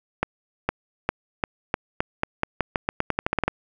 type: accelerating click train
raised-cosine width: 0.5 ms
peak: -6 dBFS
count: 19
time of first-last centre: 0.23-3.48 s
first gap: 460 ms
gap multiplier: 0.87
effects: none